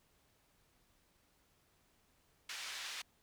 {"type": "band-pass noise", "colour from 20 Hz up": "pink", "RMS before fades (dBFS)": -45, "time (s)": [2.49, 3.02], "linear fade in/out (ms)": 5, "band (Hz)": [1800, 5800], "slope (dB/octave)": 12, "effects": ["pink hiss -73 dBFS RMS until 3.22 s"]}